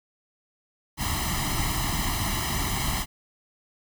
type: noise with comb filter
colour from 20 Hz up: pink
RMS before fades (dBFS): -27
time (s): 0.97-3.06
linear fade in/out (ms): 50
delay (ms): 0.99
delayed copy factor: +0.95
effects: none